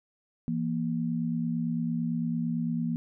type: tone pair together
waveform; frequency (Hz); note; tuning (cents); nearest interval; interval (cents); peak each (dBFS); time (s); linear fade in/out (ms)
sine; 166.98 / 235.9; E3 / A#3; +23 / +21; tritone; 598; -30 / -29; 0.48-2.96; 0
effects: none